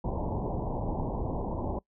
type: low-pass noise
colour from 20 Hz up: pink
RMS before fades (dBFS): -32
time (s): 0.04-1.79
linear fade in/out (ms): 5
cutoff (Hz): 1000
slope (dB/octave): 96
effects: noise-tail reverb RT60 0.1 s tail -22 dB re dry